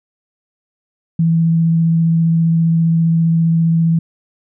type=tone with vibrato; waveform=sine; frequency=164.81 Hz; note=E3; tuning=in tune; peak=-10 dBFS; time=1.19-3.99 s; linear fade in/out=5 ms; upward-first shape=sine; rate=15 Hz; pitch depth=10 cents each way; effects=none